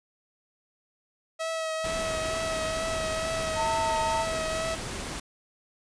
sawtooth tone with vibrato, 644 Hz, E5, 41 cents flat, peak -25 dBFS, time 1.39-4.76 s, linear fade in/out 20 ms, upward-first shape triangle, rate 2.2 Hz, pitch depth 22 cents each way
pink noise, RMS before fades -35 dBFS, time 1.84-5.2 s, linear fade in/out 5 ms
sine tone, 905 Hz, A5, 48 cents sharp, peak -26 dBFS, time 3.55-4.26 s, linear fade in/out 50 ms
effects resampled to 22050 Hz

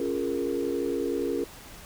sine chord, Bb minor seventh, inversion first, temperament equal, 277.2 / 349.2 / 415.3 / 466.2 Hz, Db4 / F4 / Ab4 / Bb4, 0 / 0 / 0 / 0 cents, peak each -31 dBFS, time 0-1.44 s, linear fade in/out 2 ms, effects tanh soft clip ceiling -15 dBFS + pink hiss -46 dBFS RMS until 1.85 s

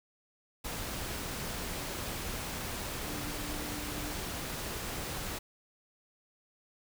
sine tone in noise, 296.6 Hz, D4, 17 cents sharp, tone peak -43 dBFS, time 3.05-4.15 s, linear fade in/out 10 ms, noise pink, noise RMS -38 dBFS, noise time 0.64-5.39 s, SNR -8 dB, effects none

